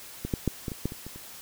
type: clicks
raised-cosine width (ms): 3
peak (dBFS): -18 / -13 / -11 / -18 / -22 / -14 / -25 / -27 / -30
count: 9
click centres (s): 0.25 / 0.338 / 0.477 / 0.682 / 0.718 / 0.856 / 0.921 / 1.066 / 1.16
effects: white hiss -45 dBFS RMS until 1.41 s